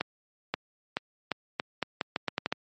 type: accelerating click train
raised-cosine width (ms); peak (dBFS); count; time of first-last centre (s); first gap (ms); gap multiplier
0.3; -11; 12; 0.01-2.525; 530; 0.81
effects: high-pass 150 Hz 12 dB/octave + MP3 32 kbps